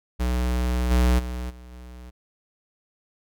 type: tone with level steps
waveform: square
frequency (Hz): 61.5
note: B1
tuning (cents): -7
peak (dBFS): -22 / -17 / -29 / -42 / -40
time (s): 0.19-2.11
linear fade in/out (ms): 20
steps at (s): 0.9 / 1.18 / 1.49 / 1.71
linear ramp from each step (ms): 20
effects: none